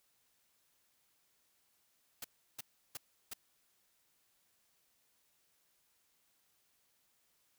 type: noise bursts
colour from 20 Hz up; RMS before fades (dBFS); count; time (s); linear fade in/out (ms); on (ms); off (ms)
white; -43; 4; 2.22-3.336; 5; 24; 340
effects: white hiss -75 dBFS RMS until 7.58 s